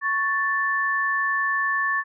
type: tone pair together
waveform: sine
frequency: 1108.7 / 1760 Hz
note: C#6 / A6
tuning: 0 / 0 cents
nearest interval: minor sixth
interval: 800 cents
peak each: -25 / -22 dBFS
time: 0.01-2.04 s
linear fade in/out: 50 ms
effects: none